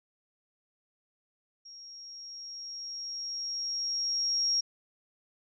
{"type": "tone with level ramp", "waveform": "sine", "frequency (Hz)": 5588, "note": "F8", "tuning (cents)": 0, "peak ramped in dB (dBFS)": [-46, -24], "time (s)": [1.65, 4.61], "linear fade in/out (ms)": 10, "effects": []}